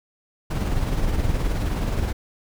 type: noise with tremolo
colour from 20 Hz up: brown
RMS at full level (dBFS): -21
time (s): 0.5-2.13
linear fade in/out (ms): 10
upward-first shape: sine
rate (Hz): 19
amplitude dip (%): 40
effects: none